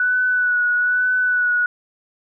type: tone with vibrato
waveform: sine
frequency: 1480 Hz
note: F#6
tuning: in tune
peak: -15 dBFS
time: 0-1.66 s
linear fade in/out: 2 ms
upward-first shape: sine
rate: 1.1 Hz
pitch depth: 24 cents each way
effects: none